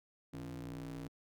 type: ring-modulated tone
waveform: 35% pulse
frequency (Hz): 61.6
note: B1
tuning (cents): -4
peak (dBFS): -38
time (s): 0.33-1.08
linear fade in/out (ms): 10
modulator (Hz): 215
effects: Opus 48 kbps